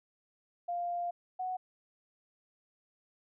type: tone pair in turn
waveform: sine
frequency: 698.5 / 740 Hz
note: F5 / F#5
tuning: 0 / 0 cents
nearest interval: minor second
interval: 100 cents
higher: second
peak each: -32 / -33 dBFS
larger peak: first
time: 0.68-1.11 / 1.39-1.57 s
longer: first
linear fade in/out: 10 ms
effects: none